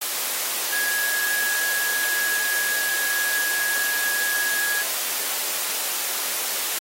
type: tone in noise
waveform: sine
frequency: 1661.2 Hz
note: G#6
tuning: in tune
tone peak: -23 dBFS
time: 0.72-4.83 s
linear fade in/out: 10 ms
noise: white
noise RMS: -26 dBFS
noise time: 0.01-6.79 s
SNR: 0 dB
effects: high-pass 400 Hz 12 dB/octave + AAC 48 kbps